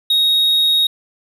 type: tone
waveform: triangle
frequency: 3759 Hz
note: A#7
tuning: 14 cents sharp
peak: -10 dBFS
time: 0.1-0.87 s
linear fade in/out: 5 ms
effects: none